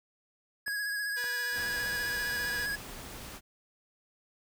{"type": "tone with vibrato", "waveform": "square", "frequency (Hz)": 1661.2, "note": "G#6", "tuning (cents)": 0, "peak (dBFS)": -32, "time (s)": [0.66, 2.76], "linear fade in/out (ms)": 10, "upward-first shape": "sine", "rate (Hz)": 15, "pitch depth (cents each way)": 30}
{"type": "click train", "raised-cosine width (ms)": 0.5, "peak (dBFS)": -30, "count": 4, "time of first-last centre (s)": [0.68, 2.365], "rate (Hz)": 1.78}
{"type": "tone", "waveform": "5% pulse", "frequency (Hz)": 488.2, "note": "B4", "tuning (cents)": -20, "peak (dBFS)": -28, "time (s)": [1.16, 2.67], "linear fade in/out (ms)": 20}
{"type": "noise", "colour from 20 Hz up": "pink", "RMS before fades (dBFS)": -44, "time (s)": [1.52, 3.41], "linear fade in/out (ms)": 50}
{"effects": []}